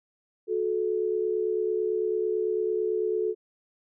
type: tone pair together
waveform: sine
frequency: 364.8 / 433.8 Hz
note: F#4 / A4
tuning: -24 / -25 cents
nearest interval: minor third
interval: 299 cents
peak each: -28 / -26 dBFS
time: 0.47-3.35 s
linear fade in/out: 50 ms
effects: none